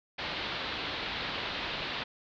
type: low-pass noise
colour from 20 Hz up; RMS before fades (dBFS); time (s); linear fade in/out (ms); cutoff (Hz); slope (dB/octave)
white; -36; 0.18-2.04; 10; 4200; 48
effects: none